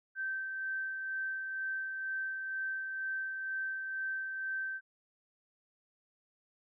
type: tone with tremolo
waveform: sine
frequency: 1553 Hz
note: G6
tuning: 17 cents flat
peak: -33 dBFS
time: 0.15-4.81 s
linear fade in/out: 50 ms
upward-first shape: sine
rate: 2.1 Hz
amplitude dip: 35%
effects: none